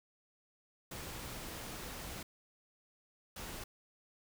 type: noise bursts at uneven times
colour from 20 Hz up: pink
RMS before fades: -45 dBFS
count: 2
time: 0.91-2.23 / 3.36-3.64 s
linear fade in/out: 5 ms
effects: none